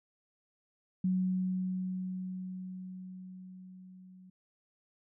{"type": "tone with level ramp", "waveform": "sine", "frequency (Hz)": 185.1, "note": "F#3", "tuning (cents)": 1, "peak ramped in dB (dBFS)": [-26, -52], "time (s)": [1.04, 4.3], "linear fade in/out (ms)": 5, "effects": []}